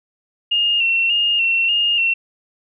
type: tone with vibrato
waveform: sine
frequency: 2775 Hz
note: F7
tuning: 12 cents flat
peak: -14 dBFS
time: 0.51-2.14 s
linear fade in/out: 10 ms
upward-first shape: square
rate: 1.7 Hz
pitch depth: 38 cents each way
effects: none